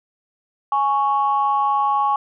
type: tone pair together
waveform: sine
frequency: 832.3 / 1108.7 Hz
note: G#5 / C#6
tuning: +4 / 0 cents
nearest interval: perfect fourth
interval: 496 cents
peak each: -18 dBFS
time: 0.72-2.16 s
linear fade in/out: 2 ms
effects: tanh soft clip ceiling -8 dBFS